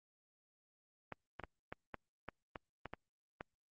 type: clicks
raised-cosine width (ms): 0.5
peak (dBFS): -28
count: 10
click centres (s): 1.123 / 1.397 / 1.437 / 1.725 / 1.943 / 2.287 / 2.558 / 2.857 / 2.936 / 3.409
effects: Opus 24 kbps